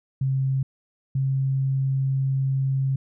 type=tone pair in turn; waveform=sine; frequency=133.8 / 134.53 Hz; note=C3 / C3; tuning=+39 / +49 cents; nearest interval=unison; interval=10 cents; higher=second; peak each=-20 dBFS; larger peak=neither; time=0.21-0.63 / 1.15-2.96 s; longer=second; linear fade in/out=5 ms; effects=none